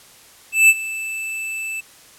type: tone with ADSR envelope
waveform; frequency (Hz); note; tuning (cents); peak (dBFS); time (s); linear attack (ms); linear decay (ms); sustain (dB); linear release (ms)
square; 2638; E7; +1; -7; 0.52-1.81; 170; 44; -18; 14
effects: white hiss -47 dBFS RMS until 2.18 s + low-pass 12000 Hz 12 dB/octave